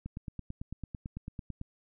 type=click train; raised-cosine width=5 ms; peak=-26 dBFS; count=15; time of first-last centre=0.06-1.614 s; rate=9.01 Hz; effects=none